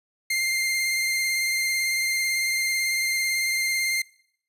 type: tone with vibrato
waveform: sawtooth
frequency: 2103 Hz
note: C7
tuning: 8 cents sharp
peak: -19 dBFS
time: 0.3-4.02 s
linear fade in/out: 5 ms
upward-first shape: triangle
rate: 18 Hz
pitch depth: 20 cents each way
effects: noise-tail reverb RT60 0.7 s tail -24 dB re dry + resampled to 32000 Hz